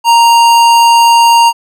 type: tone with hard clipping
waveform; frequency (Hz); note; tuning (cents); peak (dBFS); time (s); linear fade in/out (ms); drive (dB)
sine; 932; A#5; -1; -5; 0.04-1.53; 50; 17
effects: none